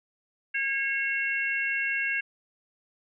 harmonic tone, 545 Hz, C#5, 29 cents flat, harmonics 3 / 4 / 5, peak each -29 / -30 / -31 dBFS, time 0.54-2.21 s, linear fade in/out 10 ms, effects none

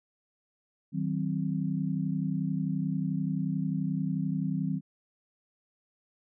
sine chord, C diminished, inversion first, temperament just, 156.98 / 188.37 / 261.6 Hz, Eb3 / Gb3 / C4, +16 / +31 / 0 cents, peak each -31 / -31 / -34 dBFS, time 0.92-4.81 s, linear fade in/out 50 ms, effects none

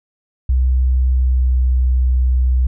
sine tone with pitch glide, 63.8 to 63.14 Hz, C2 to B1, -43 to +39 cents, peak -11 dBFS, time 0.49-2.67 s, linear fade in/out 5 ms, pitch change -18 cents, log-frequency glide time 1.09-1.56 s, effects none

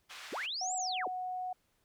white band-pass noise, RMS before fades -48 dBFS, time 0.09-0.47 s, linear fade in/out 20 ms, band 990 to 3400 Hz, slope 12 dB/octave
sine linear two-way sweep, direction up then down, 154.6 to 7910 to 182.5 Hz, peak -35 dBFS, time 0.32-1.08 s, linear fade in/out 10 ms, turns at 0.75 s
sine tone with pitch glide, 740 to 735.3 Hz, F#5 to F#5, 0 to -11 cents, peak -35 dBFS, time 0.61-1.53 s, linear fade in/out 5 ms, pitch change -11 cents, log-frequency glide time 1-1.17 s
effects pink hiss -75 dBFS RMS until 1.84 s

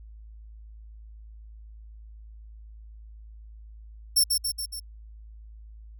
15% pulse tone with echo, 5420 Hz, E8, 47 cents sharp, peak -12 dBFS, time 4.16-4.24 s, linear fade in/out 10 ms, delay 140 ms, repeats 4, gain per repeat -4 dB, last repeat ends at 4.8 s, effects added 54 Hz sine -43 dBFS peak until 5.99 s

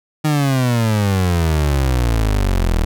30% pulse exponential sweep, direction down, 155.56 to 38.83 Hz, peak -11 dBFS, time 0.24-2.85 s, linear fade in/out 10 ms, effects none

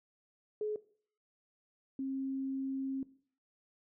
sine tone pair in turn, 424.5 / 268.1 Hz, G#4 / C4, +38 / +42 cents, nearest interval minor sixth, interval 796 cents, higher first, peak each -32 / -34 dBFS, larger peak first, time 0.61-0.76 / 1.99-3.03 s, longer second, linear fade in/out 2 ms, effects noise-tail reverb RT60 0.5 s tail -18 dB re dry

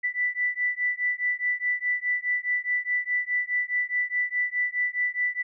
sine beating tone pair, 1975.5 / 1980.3 Hz, B6 / B6, 0 / +4 cents, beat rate 4.8 Hz, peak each -27 dBFS, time 0.03-5.43 s, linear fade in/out 20 ms, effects none

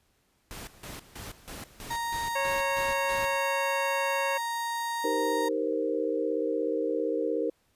pink noise with tremolo, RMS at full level -41 dBFS, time 0.51-3.37 s, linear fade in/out 0 ms, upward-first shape square, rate 3.1 Hz, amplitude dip 80%
35% pulse tone, 932.3 Hz, A#5, in tune, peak -28 dBFS, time 1.9-5.49 s, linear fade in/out 10 ms
harmonic tone, 550 Hz, C#5, 14 cents flat, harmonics 1 / 2 / 3 / 4 / 5, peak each -30 / -36 / -36 / -38 / -35 dBFS, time 2.35-4.38 s, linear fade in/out 10 ms
sine chord, C minor seventh, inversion first, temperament equal with one note detuned, 311.1 / 390.2 / 466.2 / 523.3 Hz, Eb4 / G4 / Bb4 / C5, 0 / -8 / 0 / 0 cents, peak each -32 / -34 / -29 / -33 dBFS, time 5.04-7.5 s, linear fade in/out 5 ms
effects pink hiss -70 dBFS RMS until 7.75 s + resampled to 32000 Hz

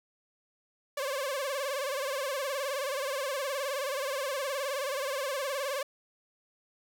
sawtooth tone with vibrato, 549 Hz, C#5, 17 cents flat, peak -27 dBFS, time 0.97-5.83 s, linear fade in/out 5 ms, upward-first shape sine, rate 19 Hz, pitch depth 110 cents each way, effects none

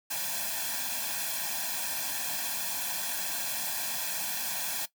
white noise with comb filter, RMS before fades -33 dBFS, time 0.1-4.86 s, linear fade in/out 10 ms, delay 1.2 ms, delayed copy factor +0.9, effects noise-tail reverb RT60 0.1 s tail -17 dB re dry + high-pass 200 Hz 12 dB/octave

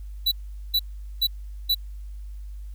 square tone bursts, 3954 Hz, B7, 1 cent sharp, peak -19 dBFS, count 4, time 0.26-1.748 s, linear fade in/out 10 ms, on 57 ms, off 420 ms, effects added 50 Hz sine -34 dBFS peak until 2.74 s + white hiss -64 dBFS RMS until 2.74 s

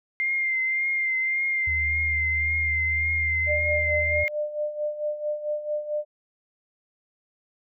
sine tone with vibrato, 2100 Hz, C7, 6 cents sharp, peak -22 dBFS, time 0.2-4.28 s, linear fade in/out 0 ms, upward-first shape triangle, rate 1.8 Hz, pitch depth 35 cents each way
sine tone with pitch glide, 76.5 to 80.44 Hz, D#2 to E2, -29 to -42 cents, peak -29 dBFS, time 1.67-4.24 s, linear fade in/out 5 ms, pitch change +87 cents, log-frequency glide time 1.84-3.9 s
sine tone with tremolo, 599 Hz, D5, 34 cents sharp, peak -23 dBFS, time 3.46-6.05 s, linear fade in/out 50 ms, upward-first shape sine, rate 4.5 Hz, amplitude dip 70%
effects none

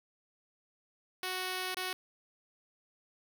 5% pulse tone with dropouts, 370 Hz, F#4, in tune, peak -23 dBFS, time 1.23-1.93 s, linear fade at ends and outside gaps 2 ms, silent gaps 1.745-1.769 s, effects none

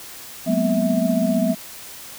sine tone cluster, 184.2 / 210.9 / 235.9 / 251.3 / 652 Hz, F#3 / G#3 / A#3 / B3 / E5, -7 / +27 / +21 / +30 / -19 cents, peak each -23 dBFS, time 0.46-1.55 s, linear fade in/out 20 ms, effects white hiss -38 dBFS RMS until 2.18 s

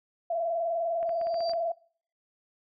sine tone with vibrato, 672 Hz, E5, 33 cents sharp, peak -26 dBFS, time 0.3-1.72 s, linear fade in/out 5 ms, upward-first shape square, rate 20 Hz, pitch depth 47 cents each way
clicks, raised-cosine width 0.5 ms, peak -31 dBFS, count 8, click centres 1.029 / 1.093 / 1.214 / 1.27 / 1.343 / 1.406 / 1.495 / 1.535 s
sine tone with exponential growth, 4680 Hz, D8, 7 cents flat, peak -33 dBFS, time 1.06-1.52 s, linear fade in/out 5 ms, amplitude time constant 100 ms
effects noise-tail reverb RT60 0.5 s tail -24 dB re dry + MP3 48 kbps

